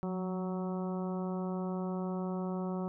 harmonic tone with a mistuned harmonic, 186 Hz, F#3, 9 cents sharp, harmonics 1 / 2 / 3 / 4 / 5 / 6 / 7, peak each -34 / -40 / -44 / -46 / -48 / -50 / -51 dBFS, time 0.03-2.88 s, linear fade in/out 0 ms, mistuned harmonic 1, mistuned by -38 cents, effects none

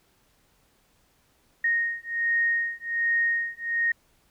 sine beating tone pair, 1860 / 1861.3 Hz, A#6 / A#6, -4 / -3 cents, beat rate 1.3 Hz, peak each -26 dBFS, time 1.64-3.92 s, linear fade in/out 5 ms, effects pink hiss -65 dBFS RMS until 4.3 s

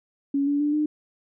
sine tone with pitch steps, 279.7 / 286.9 / 294.3 / 301.9 Hz, C#4 / D4 / D4 / D4, +16 / -40 / +4 / +48 cents, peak -20 dBFS, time 0.34-0.86 s, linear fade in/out 5 ms, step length 130 ms, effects none

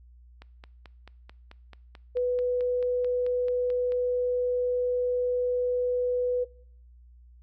click train, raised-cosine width 0.3 ms, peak -30 dBFS, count 17, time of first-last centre 0.42-3.921 s, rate 4.57 Hz
sine tone, 494.9 Hz, B4, 4 cents sharp, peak -23 dBFS, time 2.15-6.45 s, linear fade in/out 20 ms
effects noise-tail reverb RT60 0.6 s tail -22 dB re dry + added 60 Hz sine -50 dBFS peak until 7.42 s

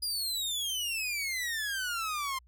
sawtooth exponential sweep, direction down, 4937 to 1041 Hz, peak -28 dBFS, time 0.02-2.39 s, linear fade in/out 10 ms, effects added 60 Hz sine -57 dBFS peak until 2.47 s

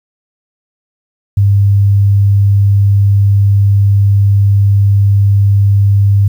sine tone, 100 Hz, G2, 35 cents sharp, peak -5 dBFS, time 1.37-6.28 s, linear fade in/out 5 ms, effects 7-bit

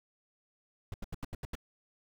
brown noise bursts, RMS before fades -37 dBFS, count 7, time 0.92-1.553 s, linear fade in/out 2 ms, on 21 ms, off 81 ms, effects none

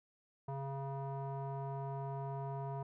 square tone with low-pass filter, 137.3 Hz, C#3, 16 cents flat, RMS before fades -41 dBFS, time 0.48-2.83 s, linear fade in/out 5 ms, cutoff 870 Hz, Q 5.4, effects none

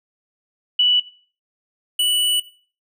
sine / square tone pair in turn, 2958 / 2958 Hz, F#7 / F#7, -1 / -1 cents, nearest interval unison, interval 0 cents, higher neither, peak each -12 / -16 dBFS, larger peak first, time 0.79-1 / 1.99-2.4 s, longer second, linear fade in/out 5 ms, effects noise-tail reverb RT60 0.4 s tail -17 dB re dry

